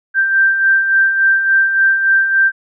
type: beating tone pair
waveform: sine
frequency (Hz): 1568 / 1571.5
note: G6 / G6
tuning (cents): 0 / +4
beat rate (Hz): 3.5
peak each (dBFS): -19 / -10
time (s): 0.14-2.52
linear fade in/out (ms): 50
effects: none